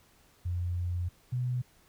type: tone pair in turn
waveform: sine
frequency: 88.2 / 124.73 Hz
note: F2 / B2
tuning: +18 / +18 cents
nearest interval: tritone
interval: 600 cents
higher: second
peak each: -29 / -28 dBFS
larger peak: second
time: 0.45-1.09 / 1.32-1.62 s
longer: first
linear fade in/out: 10 ms
effects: pink hiss -63 dBFS RMS until 1.88 s